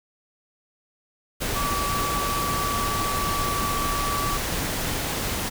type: tone in noise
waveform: sine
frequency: 1149 Hz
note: D6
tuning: 38 cents flat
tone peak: -26 dBFS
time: 1.55-4.38 s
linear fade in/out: 20 ms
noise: pink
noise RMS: -27 dBFS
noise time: 1.4-5.5 s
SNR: -2 dB
effects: none